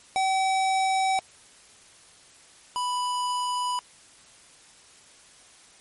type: tone pair in turn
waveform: square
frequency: 765 / 989.6 Hz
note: G5 / B5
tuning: -42 / +3 cents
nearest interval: major third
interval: 445 cents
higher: second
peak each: -22 / -26 dBFS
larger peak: first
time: 0.16-1.19 / 2.76-3.79 s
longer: neither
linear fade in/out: 0 ms
effects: white hiss -53 dBFS RMS until 5.8 s + MP3 48 kbps